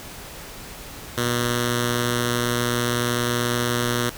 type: tone with notch filter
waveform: 5% pulse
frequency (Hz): 120.5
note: B2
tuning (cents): -42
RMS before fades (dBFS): -23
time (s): 1.17-4.1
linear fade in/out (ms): 10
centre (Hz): 790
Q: 1
effects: pink hiss -38 dBFS RMS until 4.17 s